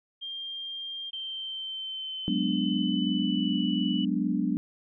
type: tone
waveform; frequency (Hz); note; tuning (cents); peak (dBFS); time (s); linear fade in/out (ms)
sine; 3194; G7; +32; -34; 0.21-1.11; 20
type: tone with pitch glide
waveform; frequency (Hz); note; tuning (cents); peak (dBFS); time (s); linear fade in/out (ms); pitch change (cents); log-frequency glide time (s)
sine; 3136 to 2960; G7 to F#7; 0 to 0; -33; 1.13-4.05; 5; -100; 1.27-3.58
type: chord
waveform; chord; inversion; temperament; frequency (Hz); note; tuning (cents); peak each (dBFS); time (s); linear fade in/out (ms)
sine; G# half-diminished seventh; third; equal; 185 / 207.7 / 246.9 / 293.7; F#3 / G#3 / B3 / D4; 0 / 0 / 0 / 0; -30; 2.28-4.57; 0
effects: none